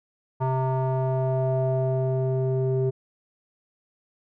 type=tone with low-pass filter sweep; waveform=square; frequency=130.81 Hz; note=C3; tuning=in tune; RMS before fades=-24 dBFS; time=0.4-2.91 s; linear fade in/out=20 ms; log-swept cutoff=940 to 450 Hz; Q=4.2; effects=none